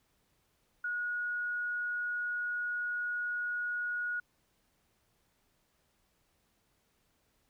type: tone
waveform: sine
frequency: 1451 Hz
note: F#6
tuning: 34 cents flat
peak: -32 dBFS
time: 0.84-4.2 s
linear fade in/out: 5 ms
effects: pink hiss -74 dBFS RMS until 7.49 s